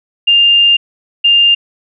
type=tone pair in turn; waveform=sine; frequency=2803 / 2803 Hz; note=F7 / F7; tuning=+6 / +6 cents; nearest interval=unison; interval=0 cents; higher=neither; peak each=-5 dBFS; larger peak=neither; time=0.27-0.77 / 1.24-1.55 s; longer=first; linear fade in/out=10 ms; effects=none